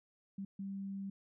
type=tone bursts at uneven times; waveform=sine; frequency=196 Hz; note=G3; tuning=in tune; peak=-39 dBFS; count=2; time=0.38-0.45 / 0.59-1.1 s; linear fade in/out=5 ms; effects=none